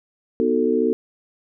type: chord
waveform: sine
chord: B dominant seventh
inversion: none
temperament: just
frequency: 246.9 / 308.7 / 370.4 / 444.5 Hz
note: B3 / D#4 / F#4 / A4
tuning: 0 / -14 / +2 / +18 cents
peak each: -22 / -24 / -23 / -20 dBFS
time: 0.4-0.93 s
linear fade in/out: 0 ms
effects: none